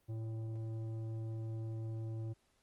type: tone with tanh clipping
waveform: triangle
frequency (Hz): 111.8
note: A2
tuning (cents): +28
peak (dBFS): -40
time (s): 0.08-2.34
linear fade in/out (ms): 20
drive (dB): 15
effects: pink hiss -75 dBFS RMS until 2.62 s + Opus 32 kbps